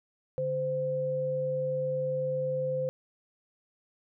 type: tone pair together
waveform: sine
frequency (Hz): 144.98 / 517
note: D3 / C5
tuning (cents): -22 / -21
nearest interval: octave + minor seventh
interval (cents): 2201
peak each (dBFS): -36 / -28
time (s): 0.38-2.89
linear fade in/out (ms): 0
effects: none